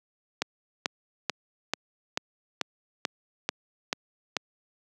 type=click train; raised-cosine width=0.2 ms; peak=-8 dBFS; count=10; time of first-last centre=0.42-4.367 s; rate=2.28 Hz; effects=high-pass 200 Hz 12 dB/octave

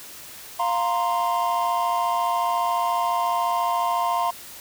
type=chord; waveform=triangle; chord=F suspended fourth; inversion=none; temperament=equal; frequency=698.5 / 932.3 / 1046.5 Hz; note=F5 / Bb5 / C6; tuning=0 / 0 / 0 cents; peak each=-23 dBFS; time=0.59-4.31 s; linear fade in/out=10 ms; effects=white hiss -41 dBFS RMS until 4.6 s

